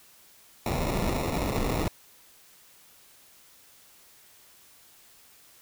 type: noise with sample-and-hold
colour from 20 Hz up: pink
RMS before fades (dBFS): -28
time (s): 0.66-1.88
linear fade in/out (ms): 2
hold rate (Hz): 1575
effects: white hiss -56 dBFS RMS until 5.61 s